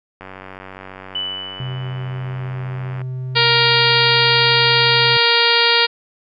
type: click train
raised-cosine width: 0.5 ms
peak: -19 dBFS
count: 267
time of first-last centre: 0.21-3.016 s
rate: 94.8 Hz
type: tone with exponential decay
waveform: sine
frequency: 2983 Hz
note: F#7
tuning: 13 cents sharp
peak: -19 dBFS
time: 1.15-2.53 s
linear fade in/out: 5 ms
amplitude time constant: 300 ms
type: tone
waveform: triangle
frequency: 128.7 Hz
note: C3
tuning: 28 cents flat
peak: -21 dBFS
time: 1.6-5.17 s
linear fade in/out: 2 ms
type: harmonic tone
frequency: 468.7 Hz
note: A#4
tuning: 9 cents sharp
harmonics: 1 / 2 / 3 / 4 / 5 / 6 / 7 / 8 / 9 / 10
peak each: -21 / -21 / -21 / -21 / -21 / -21 / -21 / -21 / -21 / -21 dBFS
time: 3.35-5.87 s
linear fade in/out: 20 ms
effects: none